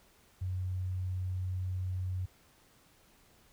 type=tone; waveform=sine; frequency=92.2 Hz; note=F#2; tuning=6 cents flat; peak=-32 dBFS; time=0.41-2.26 s; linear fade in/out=10 ms; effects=pink hiss -64 dBFS RMS until 3.52 s